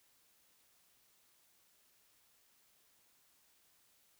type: silence
effects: white hiss -71 dBFS RMS until 4.19 s